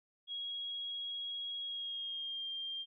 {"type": "tone with pitch glide", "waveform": "sine", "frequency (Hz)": [3305, 3192], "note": ["G#7", "G7"], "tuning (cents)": [-9, 31], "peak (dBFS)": -38, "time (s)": [0.27, 2.86], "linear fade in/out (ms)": 50, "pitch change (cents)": -60, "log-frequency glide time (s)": [1.61, 2.48], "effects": []}